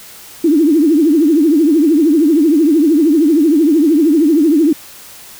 sine tone with vibrato, 309.4 Hz, D#4, 10 cents flat, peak -7 dBFS, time 0.44-4.73 s, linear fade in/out 5 ms, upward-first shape triangle, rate 13 Hz, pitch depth 210 cents each way, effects white hiss -36 dBFS RMS until 5.39 s

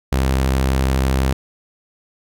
sawtooth tone with vibrato, 66 Hz, C2, 16 cents sharp, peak -11 dBFS, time 0.12-1.33 s, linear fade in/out 5 ms, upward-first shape triangle, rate 12 Hz, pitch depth 13 cents each way, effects none

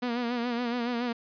sawtooth tone with vibrato, 240.2 Hz, B3, 48 cents flat, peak -24 dBFS, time 0.02-1.13 s, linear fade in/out 10 ms, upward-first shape sine, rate 7.1 Hz, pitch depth 61 cents each way, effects resampled to 11025 Hz

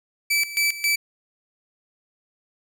sawtooth tone with tremolo, 2312 Hz, D7, 28 cents flat, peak -15 dBFS, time 0.3-0.96 s, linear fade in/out 10 ms, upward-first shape square, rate 3.7 Hz, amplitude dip 80%, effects none

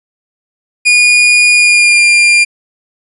40% pulse tone with pitch glide, 2443 to 2400 Hz, D#7 to D7, -32 to +37 cents, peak -4 dBFS, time 0.85-2.45 s, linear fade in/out 20 ms, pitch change -31 cents, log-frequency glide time 1.53-2.02 s, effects resampled to 24000 Hz

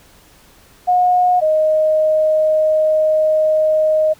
sine tone pair in turn, 723 / 622.4 Hz, F#5 / D#5, -40 / 0 cents, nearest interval minor third, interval 260 cents, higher first, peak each -10 / -11 dBFS, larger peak first, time 0.87-1.41 / 1.41-4.14 s, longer second, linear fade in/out 20 ms, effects pink hiss -48 dBFS RMS until 4.19 s

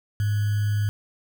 sine tone with sample-and-hold, 103.83 Hz, G#2, in tune, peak -20 dBFS, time 0.2-0.89 s, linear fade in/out 0 ms, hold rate 1575 Hz, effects none

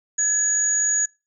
sine tone pair together, 1690 / 6772 Hz, G#6 / G#8, +30 / +33 cents, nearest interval 2 octaves, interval 2403 cents, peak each -29 / -18 dBFS, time 0.18-1.06 s, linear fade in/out 10 ms, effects noise-tail reverb RT60 0.3 s tail -24 dB re dry

